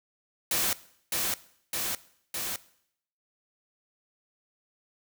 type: noise with echo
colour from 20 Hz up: white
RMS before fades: -27 dBFS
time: 0.51-0.73 s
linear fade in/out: 2 ms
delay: 610 ms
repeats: 3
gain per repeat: -2 dB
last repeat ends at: 2.56 s
effects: noise-tail reverb RT60 0.7 s tail -19 dB re dry